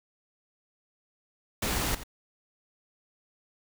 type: noise with echo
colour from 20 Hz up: pink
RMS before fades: -29 dBFS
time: 1.62-1.95 s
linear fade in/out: 5 ms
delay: 86 ms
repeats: 1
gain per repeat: -14 dB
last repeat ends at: 2.036 s
effects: none